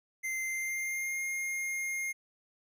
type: tone with pitch glide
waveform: square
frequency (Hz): 2081 to 2130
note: C7 to C7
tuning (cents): -10 to +30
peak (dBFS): -33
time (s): 0.23-2.13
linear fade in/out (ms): 20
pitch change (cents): +40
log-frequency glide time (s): 0.43-1.21
effects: none